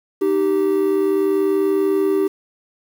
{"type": "tone pair together", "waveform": "triangle", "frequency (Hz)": [308.9, 389.2], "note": ["D#4", "G4"], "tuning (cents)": [-12, -12], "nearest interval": "major third", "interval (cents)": 400, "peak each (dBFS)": [-19, -14], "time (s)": [0.21, 2.28], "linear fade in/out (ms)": 10, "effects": ["7-bit"]}